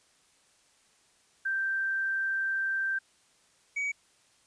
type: tone pair in turn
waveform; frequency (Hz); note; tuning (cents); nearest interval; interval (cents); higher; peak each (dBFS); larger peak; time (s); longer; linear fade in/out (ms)
sine / triangle; 1568 / 2264; G6 / C#7; 0 / +36; tritone; 636; second; -27; neither; 1.45-2.99 / 3.76-3.92; first; 10
effects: white hiss -65 dBFS RMS until 4.46 s + resampled to 22050 Hz